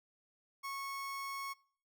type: tone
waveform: 30% pulse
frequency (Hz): 1100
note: C#6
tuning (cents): -14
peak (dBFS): -37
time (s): 0.63-1.54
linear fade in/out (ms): 20
effects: noise-tail reverb RT60 0.5 s tail -25 dB re dry